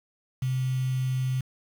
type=tone with quantisation; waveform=sine; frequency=129.5 Hz; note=C3; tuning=17 cents flat; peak=-24 dBFS; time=0.42-1.41 s; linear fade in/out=5 ms; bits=7; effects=none